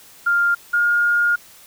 sine tone pair in turn, 1400 / 1421.2 Hz, F6 / F6, +4 / +30 cents, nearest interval unison, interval 26 cents, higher second, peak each -14 dBFS, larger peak neither, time 0.26-0.55 / 0.73-1.36 s, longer second, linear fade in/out 10 ms, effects white hiss -46 dBFS RMS until 1.66 s

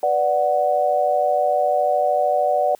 sine chord, B minor, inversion none, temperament equal, 493.9 / 587.3 / 740 Hz, B4 / D5 / F#5, 0 / 0 / 0 cents, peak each -25 / -19 / -19 dBFS, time 0.03-2.75 s, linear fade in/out 2 ms, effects white hiss -55 dBFS RMS until 2.79 s + high-pass 60 Hz 12 dB/octave

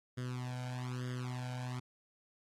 sawtooth tone with flanger, 125.4 Hz, B2, 27 cents sharp, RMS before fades -40 dBFS, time 0.17-1.8 s, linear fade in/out 10 ms, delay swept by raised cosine 0.6 to 1.32 ms, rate 1.1 Hz, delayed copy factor +0.9, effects low-pass 9000 Hz 12 dB/octave + AAC 48 kbps

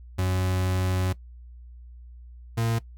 40% pulse tone pair in turn, 92.5 / 114.54 Hz, F#2 / A#2, 0 / -30 cents, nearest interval major third, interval 370 cents, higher second, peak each -22 dBFS, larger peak neither, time 0.18-1.13 / 2.57-2.79 s, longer first, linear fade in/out 10 ms, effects noise-tail reverb RT60 0.1 s tail -19 dB re dry + added 60 Hz sine -42 dBFS peak until 2.97 s

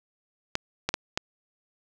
clicks, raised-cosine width 0.2 ms, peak -8 dBFS, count 4, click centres 0.554 / 0.89 / 0.941 / 1.175 s, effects none

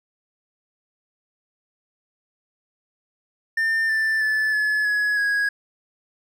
triangle tone with pitch steps, 1800 / 1770.1 / 1740.7 / 1711.8 / 1683.3 / 1655.4 Hz, A6 / A6 / A6 / A6 / G#6 / G#6, +39 / +10 / -19 / -48 / +23 / -6 cents, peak -17 dBFS, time 3.57-5.49 s, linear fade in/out 5 ms, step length 320 ms, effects none

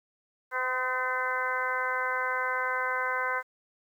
harmonic tone with a mistuned harmonic, 255.8 Hz, C4, 39 cents flat, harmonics 2 / 3 / 4 / 5 / 6 / 7 / 8, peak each -36 / -40 / -32 / -37 / -31 / -40 / -36 dBFS, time 0.51-3.43 s, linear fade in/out 50 ms, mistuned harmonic 5, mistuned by -22 cents, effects 10-bit

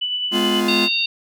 sine tone with tremolo, 2975 Hz, F#7, 9 cents sharp, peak -19 dBFS, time 0.01-0.61 s, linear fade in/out 10 ms, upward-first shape sine, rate 9.5 Hz, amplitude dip 35%
45% pulse chord, F diminished, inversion first, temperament just, 209.5 / 251.4 / 349.2 Hz, Ab3 / Cb4 / F4, +15 / +31 / 0 cents, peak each -22 / -24 / -21 dBFS, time 0.31-0.89 s, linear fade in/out 50 ms
harmonic tone, 918 Hz, A#5, 27 cents flat, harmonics 3 / 4 / 5, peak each -20 / -22 / -24 dBFS, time 0.68-1.06 s, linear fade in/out 5 ms
effects none

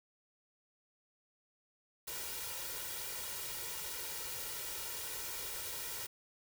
white noise with comb filter, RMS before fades -42 dBFS, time 2.07-6.07 s, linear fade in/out 10 ms, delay 2.1 ms, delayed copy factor +0.7, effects none

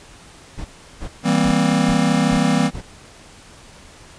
brown noise bursts, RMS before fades -27 dBFS, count 6, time 0.57-2.818 s, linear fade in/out 20 ms, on 83 ms, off 350 ms
square chord, C dominant seventh, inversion first, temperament just, 163.52 / 196.22 / 235.5 / 261.6 Hz, E3 / G3 / Bb3 / C4, -14 / +2 / +18 / 0 cents, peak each -21 dBFS, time 1.23-2.71 s, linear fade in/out 50 ms
effects pink hiss -44 dBFS RMS until 4.18 s + resampled to 22050 Hz

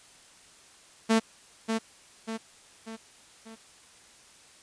sawtooth tone with echo, 223.8 Hz, A3, 30 cents sharp, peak -16 dBFS, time 1.09-1.2 s, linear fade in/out 20 ms, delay 590 ms, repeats 4, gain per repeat -6 dB, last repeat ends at 3.56 s, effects white hiss -55 dBFS RMS until 4.62 s + resampled to 22050 Hz

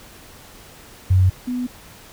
sine tone pair in turn, 93 / 248.3 Hz, F#2 / B3, +9 / +9 cents, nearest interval octave + perfect fourth, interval 1700 cents, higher second, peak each -11 / -21 dBFS, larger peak first, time 1.1-1.3 / 1.47-1.67 s, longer neither, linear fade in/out 10 ms, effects pink hiss -44 dBFS RMS until 2.12 s

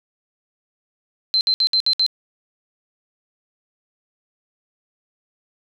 sine tone bursts, 4100 Hz, C8, 36 cents flat, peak -14 dBFS, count 6, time 1.34-2.064 s, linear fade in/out 0 ms, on 69 ms, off 62 ms, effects none

